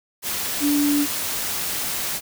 sine tone in noise, 290 Hz, D4, 22 cents flat, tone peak -17 dBFS, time 0.6-1.07 s, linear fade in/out 50 ms, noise white, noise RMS -26 dBFS, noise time 0.22-2.21 s, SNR +6 dB, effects none

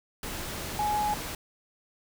sine tone in noise, 838 Hz, G#5, 15 cents sharp, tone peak -25 dBFS, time 0.79-1.14 s, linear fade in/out 2 ms, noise pink, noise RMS -36 dBFS, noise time 0.23-1.35 s, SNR +8 dB, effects none

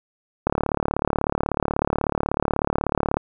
click train, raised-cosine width 1 ms, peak -6 dBFS, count 99, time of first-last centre 0.47-3.17 s, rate 36.3 Hz, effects none

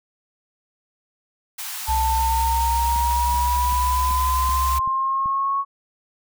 white high-pass noise, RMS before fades -31 dBFS, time 1.58-4.79 s, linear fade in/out 10 ms, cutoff 710 Hz, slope 96 dB/octave
sine exponential sweep, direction up, 880 to 1108.7 Hz, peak -19 dBFS, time 1.86-5.65 s, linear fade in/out 50 ms
sine tone with vibrato, 65.41 Hz, C2, in tune, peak -22 dBFS, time 1.88-4.8 s, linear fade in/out 10 ms, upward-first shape square, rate 1.9 Hz, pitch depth 14 cents each way
click train, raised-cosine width 5 ms, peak -26 dBFS, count 7, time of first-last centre 2.96-5.259 s, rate 2.61 Hz
effects none

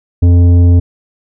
sine tone with tanh clipping, 87.4 Hz, F2, 2 cents sharp, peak -5 dBFS, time 0.22-0.8 s, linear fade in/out 10 ms, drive 10 dB, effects none

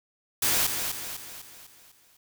white noise with echo, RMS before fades -24 dBFS, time 0.42-0.67 s, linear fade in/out 5 ms, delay 250 ms, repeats 6, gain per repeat -6 dB, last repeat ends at 2.17 s, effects none

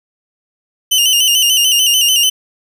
sawtooth tone with vibrato, 2930 Hz, F#7, 18 cents flat, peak -6 dBFS, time 0.91-2.3 s, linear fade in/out 10 ms, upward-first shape square, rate 6.8 Hz, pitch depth 62 cents each way, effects none

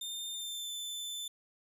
sawtooth tone with pitch glide, 3614 to 3529 Hz, A7 to A7, +46 to +4 cents, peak -35 dBFS, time 0.01-1.28 s, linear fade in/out 5 ms, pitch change -42 cents, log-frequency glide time 0.31-0.71 s, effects none

